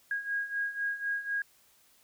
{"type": "beating tone pair", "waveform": "sine", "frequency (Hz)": [1635, 1639], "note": ["G#6", "G#6"], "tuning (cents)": [-28, -23], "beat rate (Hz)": 4, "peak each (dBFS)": [-36, -32], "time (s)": [0.11, 1.42], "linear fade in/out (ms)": 2, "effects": ["white hiss -64 dBFS RMS until 2.03 s"]}